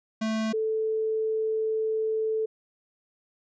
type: tone pair in turn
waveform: square / sine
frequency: 220 / 439.1 Hz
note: A3 / A4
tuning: 0 / -4 cents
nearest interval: octave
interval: 1196 cents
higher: second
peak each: -26 / -24 dBFS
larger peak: second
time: 0.21-0.53 / 0.53-2.46 s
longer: second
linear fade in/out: 10 ms
effects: resampled to 16000 Hz